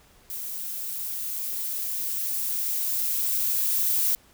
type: noise with level ramp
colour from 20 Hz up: violet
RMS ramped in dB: -34 to -23 dBFS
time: 0.3-4.15 s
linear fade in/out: 0 ms
effects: pink hiss -57 dBFS RMS until 4.33 s